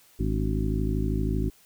harmonic tone with a mistuned harmonic, 52.7 Hz, G#1, 26 cents sharp, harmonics 1 / 2 / 3 / 4 / 5 / 6 / 7, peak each -27 / -30 / -32 / -33 / -34 / -35 / -35 dBFS, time 0.19-1.5 s, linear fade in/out 10 ms, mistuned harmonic 6, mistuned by -81 cents, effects white hiss -58 dBFS RMS until 1.65 s

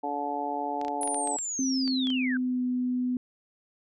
harmonic tone, 144.2 Hz, D3, 31 cents flat, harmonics 2 / 3 / 4 / 5 / 6, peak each -36 / -38 / -39 / -33 / -32 dBFS, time 0.03-1.37 s, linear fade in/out 10 ms
clicks, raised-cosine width 0.2 ms, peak -25 dBFS, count 11, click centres 0.814 / 0.849 / 0.882 / 1.032 / 1.076 / 1.145 / 1.274 / 1.387 / 1.878 / 2.071 / 2.103 s
sine linear sweep, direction down, 9956 to 1482 Hz, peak -30 dBFS, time 1.01-2.37 s, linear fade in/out 2 ms
sine tone with pitch glide, 263.2 to 250 Hz, C4 to B3, +10 to +21 cents, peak -25 dBFS, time 1.59-3.17 s, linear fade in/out 2 ms, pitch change -89 cents, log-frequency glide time 1.75-2.62 s
effects none

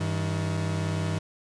40% pulse tone pair together, 98 / 159.95 Hz, G2 / D#3, 0 / +48 cents, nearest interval minor sixth, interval 848 cents, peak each -28 dBFS, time 0-1.19 s, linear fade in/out 10 ms, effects resampled to 22050 Hz

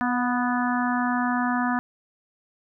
harmonic tone with a mistuned harmonic, 246.9 Hz, B3, in tune, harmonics 1 / 3 / 4 / 5 / 6 / 7, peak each -24 / -29 / -30 / -31 / -32 / -32 dBFS, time 0.01-1.79 s, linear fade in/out 0 ms, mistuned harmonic 3, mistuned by -24 cents, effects none

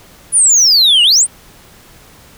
sine exponential two-way sweep, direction down then up, 10120 to 2784 to 9570 Hz, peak -3 dBFS, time 0.32-1.27 s, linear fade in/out 50 ms, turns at 1.03 s, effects tanh soft clip ceiling -5 dBFS + pink hiss -42 dBFS RMS until 2.37 s

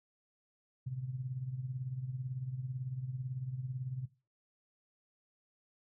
sine tone with tremolo, 128.8 Hz, C3, 27 cents flat, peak -33 dBFS, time 0.86-4.06 s, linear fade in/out 10 ms, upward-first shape triangle, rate 18 Hz, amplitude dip 80%, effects noise-tail reverb RT60 0.3 s tail -18 dB re dry

